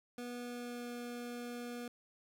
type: tone with pitch glide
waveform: 25% pulse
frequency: 243.3 to 241.2 Hz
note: B3 to B3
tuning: -26 to -41 cents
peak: -38 dBFS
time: 0.18-1.88 s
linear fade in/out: 2 ms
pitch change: -15 cents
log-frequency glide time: 0.39-0.9 s
effects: none